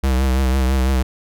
square tone with vibrato, 65.41 Hz, C2, in tune, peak -15 dBFS, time 0.03-1.03 s, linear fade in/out 10 ms, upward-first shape triangle, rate 6 Hz, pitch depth 61 cents each way, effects none

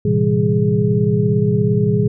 sine tone cluster, 112.2 / 129.6 / 160.9 / 197.3 / 415.8 Hz, A2 / C3 / E3 / G3 / G#4, +34 / -16 / -42 / +11 / +2 cents, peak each -19 dBFS, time 0.05-2.08 s, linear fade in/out 5 ms, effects none

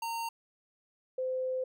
square / sine tone pair in turn, 920 / 515.1 Hz, A#5 / C5, -23 / -27 cents, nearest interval minor seventh, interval 1004 cents, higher first, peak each -34 / -30 dBFS, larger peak second, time 0.02-0.29 / 1.18-1.64 s, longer second, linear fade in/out 5 ms, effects none

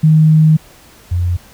sine tone pair in turn, 156.4 / 88.18 Hz, D#3 / F2, +9 / +17 cents, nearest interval minor seventh, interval 992 cents, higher first, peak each -5 / -12 dBFS, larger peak first, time 0.03-0.57 / 1.11-1.37 s, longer first, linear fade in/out 10 ms, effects pink hiss -43 dBFS RMS until 1.53 s

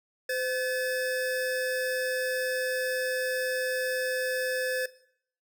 square tone pair together, 512 / 1722 Hz, C5 / A6, -38 / -38 cents, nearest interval octave + major sixth, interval 2100 cents, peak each -31 / -31 dBFS, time 0.29-4.86 s, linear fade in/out 5 ms, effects noise-tail reverb RT60 0.6 s tail -17 dB re dry

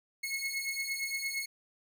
sawtooth beating tone pair, 2175 / 2183.7 Hz, C#7 / C#7, -33 / -27 cents, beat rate 8.7 Hz, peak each -34 / -32 dBFS, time 0.23-1.46 s, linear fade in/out 10 ms, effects none

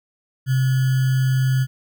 sine tone with sample-and-hold, 130.81 Hz, C3, in tune, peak -15 dBFS, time 0.46-1.67 s, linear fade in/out 50 ms, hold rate 1575 Hz, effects none

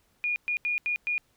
sine tone bursts at uneven times, 2437 Hz, D#7, 37 cents flat, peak -25 dBFS, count 5, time 0.24-0.36 / 0.48-0.57 / 0.65-0.78 / 0.86-0.96 / 1.07-1.18 s, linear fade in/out 0 ms, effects pink hiss -68 dBFS RMS until 1.36 s

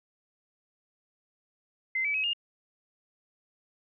sine tone with pitch steps, 2071 / 2298 / 2550 / 2829 Hz, C7 / D7 / D#7 / F7, -18 / -38 / +42 / +22 cents, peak -26 dBFS, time 1.95-2.334 s, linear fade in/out 5 ms, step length 96 ms, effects none

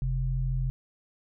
sine tone pair together, 43.44 / 129.9 Hz, F1 / C3, -8 / -12 cents, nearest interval octave + perfect fifth, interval 1896 cents, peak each -28 dBFS, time 0.02-0.7 s, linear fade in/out 0 ms, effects none

